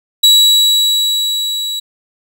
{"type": "tone with level ramp", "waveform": "40% pulse", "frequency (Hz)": 3900, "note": "B7", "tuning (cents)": -23, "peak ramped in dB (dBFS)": [-3, -17], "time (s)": [0.23, 1.8], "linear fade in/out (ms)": 10, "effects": []}